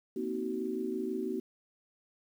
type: chord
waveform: sine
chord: C half-diminished seventh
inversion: third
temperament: just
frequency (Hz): 235.5 / 261.6 / 314 / 376.7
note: Bb3 / C4 / Eb4 / Gb4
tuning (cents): +18 / 0 / +16 / +31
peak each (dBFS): -38 / -39 / -39 / -35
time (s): 0.16-1.4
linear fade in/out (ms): 5
effects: 10-bit